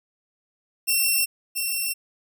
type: tone pair in turn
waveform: 5% pulse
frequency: 2707 / 2707 Hz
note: E7 / E7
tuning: +45 / +45 cents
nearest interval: unison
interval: 0 cents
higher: neither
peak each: -10 / -15 dBFS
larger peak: first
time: 0.87-1.26 / 1.55-1.94 s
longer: neither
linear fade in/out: 20 ms
effects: none